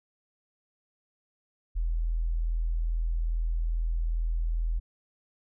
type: tone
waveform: sine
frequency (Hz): 41.2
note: E1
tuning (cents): 0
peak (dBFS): -25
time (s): 1.75-4.8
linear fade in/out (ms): 20
effects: none